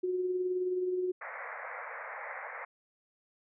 sine tone with tremolo, 365.2 Hz, F#4, 23 cents flat, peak -27 dBFS, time 0.03-1.12 s, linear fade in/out 10 ms, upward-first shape triangle, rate 19 Hz, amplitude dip 45%
white band-pass noise, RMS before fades -42 dBFS, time 1.21-2.65 s, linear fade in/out 5 ms, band 480 to 2200 Hz, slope 96 dB/octave
effects none

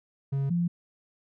triangle / sine tone pair in turn, 137.6 / 172.82 Hz, C#3 / F3, -12 / -18 cents, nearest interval major third, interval 394 cents, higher second, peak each -23 dBFS, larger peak neither, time 0.32-0.5 / 0.5-0.68 s, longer neither, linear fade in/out 10 ms, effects none

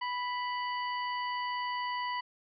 harmonic tone with a mistuned harmonic, 987.8 Hz, B5, in tune, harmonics 1 / 2 / 3 / 5, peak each -33 / -39 / -43 / -47 dBFS, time 0.01-2.21 s, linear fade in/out 10 ms, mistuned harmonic 5, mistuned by -120 cents, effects none

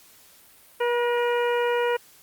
harmonic tone with a mistuned harmonic, 481 Hz, B4, 46 cents flat, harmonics 1 / 2 / 3 / 4 / 5 / 6, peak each -22 / -28 / -32 / -34 / -36 / -38 dBFS, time 0.8-1.97 s, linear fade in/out 10 ms, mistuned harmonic 4, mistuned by -31 cents, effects white hiss -53 dBFS RMS until 2.22 s + Opus 48 kbps

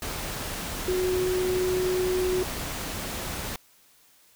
sine tone in noise, 367.4 Hz, F#4, 12 cents flat, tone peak -23 dBFS, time 0.88-2.43 s, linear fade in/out 2 ms, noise pink, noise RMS -33 dBFS, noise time 0.02-3.56 s, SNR +7 dB, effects white hiss -59 dBFS RMS until 4.35 s

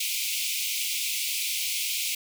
pink high-pass noise, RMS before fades -29 dBFS, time 0-2.15 s, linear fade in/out 5 ms, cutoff 2200 Hz, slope 96 dB/octave, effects none

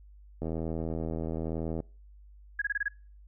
click train, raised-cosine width 2 ms, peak -21 dBFS, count 113, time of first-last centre 0.42-1.803 s, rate 81 Hz
sine tone bursts, 1661.2 Hz, G#6, in tune, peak -26 dBFS, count 6, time 2.59-2.883 s, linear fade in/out 5 ms, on 28 ms, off 25 ms
effects noise-tail reverb RT60 0.4 s tail -25 dB re dry + added 50 Hz sine -50 dBFS peak until 3.27 s

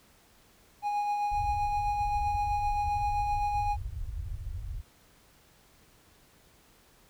triangle tone with tremolo, 825 Hz, G#5, 12 cents flat, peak -24 dBFS, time 0.82-3.77 s, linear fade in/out 50 ms, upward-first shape sine, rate 7.7 Hz, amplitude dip 30%
pink low-pass noise, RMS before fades -36 dBFS, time 1.31-4.82 s, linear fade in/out 20 ms, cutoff 110 Hz, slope 48 dB/octave
effects pink hiss -61 dBFS RMS until 7.09 s

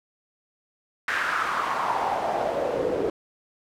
pink noise with band-pass filter sweep, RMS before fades -26 dBFS, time 1.08-3.1 s, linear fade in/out 2 ms, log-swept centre 1700 to 400 Hz, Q 3.9, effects none

